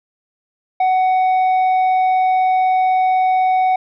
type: tone with tanh clipping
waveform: sine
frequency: 746 Hz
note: F#5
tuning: 14 cents sharp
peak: -13 dBFS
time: 0.8-3.76 s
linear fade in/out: 5 ms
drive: 5 dB
effects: none